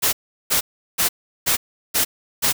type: noise bursts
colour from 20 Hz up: white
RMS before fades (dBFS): -18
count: 6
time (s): 0.02-2.53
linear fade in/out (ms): 20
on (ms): 110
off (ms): 370
effects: none